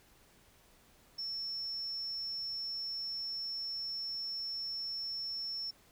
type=tone; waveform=sine; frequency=5400 Hz; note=E8; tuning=41 cents sharp; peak=-35 dBFS; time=1.18-5.71 s; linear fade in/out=10 ms; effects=tanh soft clip ceiling -33 dBFS + pink hiss -64 dBFS RMS until 5.91 s